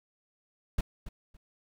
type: noise with echo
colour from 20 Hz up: brown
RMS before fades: -26 dBFS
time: 0.78-0.81 s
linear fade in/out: 5 ms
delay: 280 ms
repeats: 2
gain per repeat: -13 dB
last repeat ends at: 1.37 s
effects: none